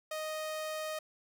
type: tone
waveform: sawtooth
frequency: 622.3 Hz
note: D#5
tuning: in tune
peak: -32 dBFS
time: 0.11-0.99 s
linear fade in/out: 5 ms
effects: none